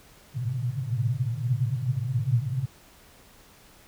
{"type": "band-pass noise", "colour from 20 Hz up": "white", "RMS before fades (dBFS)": -27, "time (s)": [0.34, 2.66], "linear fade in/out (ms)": 10, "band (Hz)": [110, 140], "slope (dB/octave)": 96, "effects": ["pink hiss -54 dBFS RMS until 3.87 s"]}